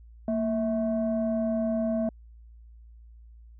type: tone pair together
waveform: sine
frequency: 229.8 / 650 Hz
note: A#3 / E5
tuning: -25 / -24 cents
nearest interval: octave + tritone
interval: 1801 cents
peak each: -25 / -27 dBFS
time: 0.28-2.09 s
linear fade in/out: 2 ms
effects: tanh soft clip ceiling -19 dBFS + added 57 Hz sine -47 dBFS peak until 3.59 s